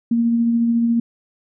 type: tone with tremolo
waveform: sine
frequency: 233.1 Hz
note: A#3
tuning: in tune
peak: -13 dBFS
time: 0.11-1 s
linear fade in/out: 5 ms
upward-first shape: sine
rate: 14 Hz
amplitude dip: 25%
effects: none